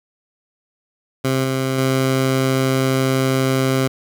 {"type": "tone with level steps", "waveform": "15% pulse", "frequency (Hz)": 132.2, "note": "C3", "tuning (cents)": 18, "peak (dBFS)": [-10, -12, -9], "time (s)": [1.24, 3.88], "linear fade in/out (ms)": 10, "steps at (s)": [1.44, 1.78], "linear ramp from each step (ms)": 2, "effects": ["8-bit"]}